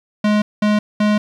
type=tone bursts at uneven times; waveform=square; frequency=210 Hz; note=G#3; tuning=19 cents sharp; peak=-13 dBFS; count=3; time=0.24-0.42 / 0.62-0.79 / 1-1.18 s; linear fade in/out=5 ms; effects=low-pass 4000 Hz 12 dB/octave + 8-bit